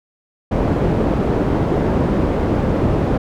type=low-pass noise; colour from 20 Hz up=white; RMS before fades=-17 dBFS; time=0.51-3.18 s; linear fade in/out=10 ms; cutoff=400 Hz; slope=12 dB/octave; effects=none